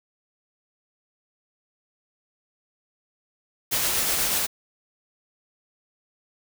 white noise with tremolo, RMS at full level -23 dBFS, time 3.71-4.47 s, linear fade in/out 20 ms, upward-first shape sine, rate 8.2 Hz, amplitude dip 25%, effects none

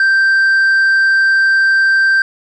sine tone with tanh clipping, 1568 Hz, G6, in tune, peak -9 dBFS, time 0-2.22 s, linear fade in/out 2 ms, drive 3 dB, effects none

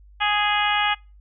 harmonic tone, 415.3 Hz, G#4, in tune, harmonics 2 / 3 / 4 / 5 / 6 / 7 / 8, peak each -23 / -26 / -26 / -28 / -28 / -27 / -31 dBFS, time 0.2-0.95 s, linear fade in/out 20 ms, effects noise-tail reverb RT60 0.3 s tail -26 dB re dry + added 50 Hz sine -46 dBFS peak until 1.2 s

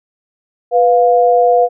sine tone pair together, 493.9 / 702.7 Hz, B4 / F5, 0 / +10 cents, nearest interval tritone, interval 610 cents, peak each -10 dBFS, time 0.71-1.69 s, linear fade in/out 50 ms, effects none

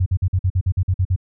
sine tone bursts, 92.5 Hz, F#2, in tune, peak -14 dBFS, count 11, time 0-1.162 s, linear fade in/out 10 ms, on 62 ms, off 48 ms, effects none

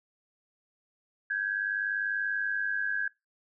sine tone pair together, 1562.7 / 1663 Hz, G6 / G#6, -6 / +2 cents, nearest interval minor second, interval 108 cents, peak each -31 / -30 dBFS, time 1.3-3.08 s, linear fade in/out 5 ms, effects noise-tail reverb RT60 0.2 s tail -21 dB re dry

